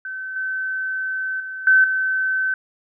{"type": "tone with level steps", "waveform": "sine", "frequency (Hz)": 1532, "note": "G6", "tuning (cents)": -40, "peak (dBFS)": [-27, -22, -28, -10, -18], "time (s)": [0.05, 2.54], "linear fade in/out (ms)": 2, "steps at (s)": [0.36, 1.4, 1.67, 1.84], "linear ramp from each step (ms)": 2, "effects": []}